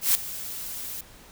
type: noise with ADSR envelope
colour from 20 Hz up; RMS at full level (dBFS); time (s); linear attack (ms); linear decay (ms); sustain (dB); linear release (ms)
blue; -18; 0.01-1.01; 140; 3; -17; 4
effects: pink hiss -50 dBFS RMS until 1.31 s